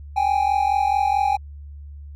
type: tone pair together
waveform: triangle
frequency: 784 / 828.6 Hz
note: G5 / G#5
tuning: 0 / -4 cents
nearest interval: minor second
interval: 96 cents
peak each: -18 dBFS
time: 0.16-1.37 s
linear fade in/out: 10 ms
effects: added 72 Hz sine -35 dBFS peak until 2.15 s